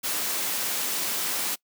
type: high-pass noise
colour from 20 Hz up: white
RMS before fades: -28 dBFS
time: 0.03-1.56 s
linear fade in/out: 20 ms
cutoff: 160 Hz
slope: 24 dB/octave
effects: noise-tail reverb RT60 0.1 s tail -23 dB re dry